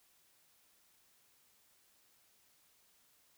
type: silence
effects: white hiss -70 dBFS RMS until 3.37 s